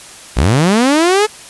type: linear sweep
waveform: sawtooth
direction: up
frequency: 49 to 436.8 Hz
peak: -5 dBFS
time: 0.36-1.27 s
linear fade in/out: 20 ms
effects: white hiss -35 dBFS RMS until 1.49 s + resampled to 24000 Hz